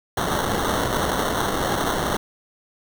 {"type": "noise with sample-and-hold", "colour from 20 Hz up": "white", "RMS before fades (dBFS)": -23, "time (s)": [0.17, 2.17], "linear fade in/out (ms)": 5, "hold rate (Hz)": 2450, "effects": []}